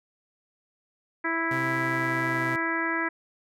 harmonic tone, 329.6 Hz, E4, in tune, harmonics 1 / 2 / 3 / 4 / 5 / 6 / 7, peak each -31 / -38 / -33 / -34 / -30 / -31 / -40 dBFS, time 1.24-3.09 s, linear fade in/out 10 ms
sawtooth tone with pitch glide, 130.81 to 128.27 Hz, C3 to C3, 0 to -34 cents, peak -28 dBFS, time 1.51-2.56 s, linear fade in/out 5 ms, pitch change -34 cents, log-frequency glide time 1.66-2.35 s
effects none

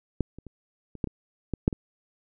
clicks, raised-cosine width 3 ms, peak -11 / -29 / -29 / -28 / -13 / -22 / -15 / -6 / -20 dBFS, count 9, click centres 0.207 / 0.386 / 0.467 / 0.953 / 1.042 / 1.073 / 1.537 / 1.679 / 1.728 s, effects none

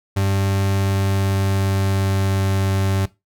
40% pulse tone with pitch glide, 97.7 to 96.8 Hz, G2 to G2, -5 to -21 cents, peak -16 dBFS, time 0.16-3.06 s, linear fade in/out 10 ms, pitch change -16 cents, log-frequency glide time 0.72-2.56 s, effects noise-tail reverb RT60 0.2 s tail -17 dB re dry

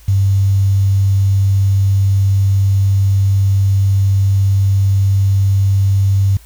sine tone with quantisation, 97.9 Hz, G2, 2 cents flat, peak -9 dBFS, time 0.08-6.37 s, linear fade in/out 5 ms, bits 6, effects added 54 Hz sine -40 dBFS peak until 6.45 s + white hiss -47 dBFS RMS until 6.45 s

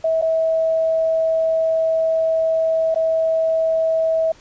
sine tone with dropouts, 647 Hz, E5, 32 cents flat, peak -15 dBFS, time 0.04-4.32 s, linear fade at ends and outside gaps 5 ms, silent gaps 0.215-0.222 / 2.945-2.958 s, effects pink hiss -49 dBFS RMS until 4.4 s + resampled to 16000 Hz

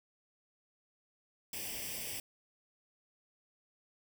white noise with comb filter, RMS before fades -41 dBFS, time 1.53-2.2 s, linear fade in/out 2 ms, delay 0.37 ms, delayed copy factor +0.8, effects none

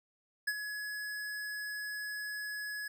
square tone with ADSR envelope, 1689 Hz, G#6, 29 cents sharp, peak -29 dBFS, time 0.47-2.88 s, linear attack 10 ms, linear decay 48 ms, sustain -9 dB, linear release 6 ms, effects none

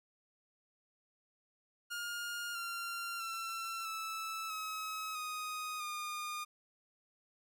sawtooth tone with pitch steps, 1417 / 1381.4 / 1346.8 / 1313 / 1280 / 1247.9 / 1216.6 Hz, F6 / F6 / E6 / E6 / D#6 / D#6 / D#6, +25 / -19 / +37 / -7 / +49 / +5 / -39 cents, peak -35 dBFS, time 1.9-6.45 s, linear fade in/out 20 ms, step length 650 ms, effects none

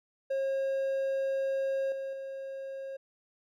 triangle tone with level steps, 540 Hz, C#5, 45 cents flat, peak -26 / -32 / -35 dBFS, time 0.3-2.97 s, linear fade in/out 10 ms, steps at 1.92 / 2.13 s, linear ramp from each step 2 ms, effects none

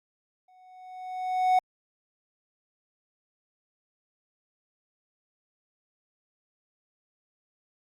triangle tone with exponential growth, 740 Hz, F#5, in tune, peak -15 dBFS, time 0.48-1.59 s, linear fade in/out 5 ms, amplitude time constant 240 ms, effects Opus 48 kbps

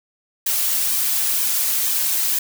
blue noise with flanger, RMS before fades -20 dBFS, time 0.46-2.39 s, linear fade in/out 5 ms, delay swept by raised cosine 1.4 to 5.1 ms, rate 2.1 Hz, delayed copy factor -0.6, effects none

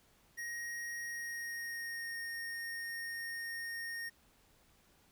square tone with pitch glide, 1880 to 1849.8 Hz, A#6 to A#6, +14 to -14 cents, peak -40 dBFS, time 0.37-4.1 s, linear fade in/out 20 ms, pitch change -28 cents, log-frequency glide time 1.01-2.19 s, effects pink hiss -68 dBFS RMS until 5.11 s

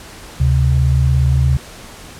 sine tone pair together, 73.41 / 130.81 Hz, D2 / C3, 0 / 0 cents, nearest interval minor seventh, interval 1000 cents, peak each -13 dBFS, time 0.4-1.57 s, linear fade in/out 5 ms, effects pink hiss -36 dBFS RMS until 2.19 s + low-pass 11000 Hz 12 dB/octave

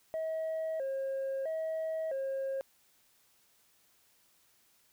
sine tone with vibrato, 587.3 Hz, D5, in tune, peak -30 dBFS, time 0.14-2.61 s, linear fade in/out 0 ms, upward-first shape square, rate 0.76 Hz, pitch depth 150 cents each way, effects tanh soft clip ceiling -31 dBFS + white hiss -68 dBFS RMS until 4.92 s

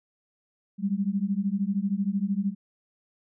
sine beating tone pair, 192 / 205 Hz, G3 / G#3, -36 / -22 cents, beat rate 13 Hz, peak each -27 dBFS, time 0.78-2.55 s, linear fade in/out 50 ms, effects none

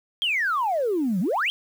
sine exponential two-way sweep, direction down then up, 3300 to 170 to 3300 Hz, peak -20 dBFS, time 0.22-1.5 s, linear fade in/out 0 ms, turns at 1.2 s, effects tanh soft clip ceiling -16 dBFS + 8-bit

